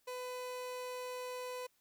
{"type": "tone", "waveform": "30% pulse", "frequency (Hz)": 501, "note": "B4", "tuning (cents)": 25, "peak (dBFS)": -38, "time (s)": [0.07, 1.67], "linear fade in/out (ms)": 10, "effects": ["white hiss -75 dBFS RMS until 1.8 s"]}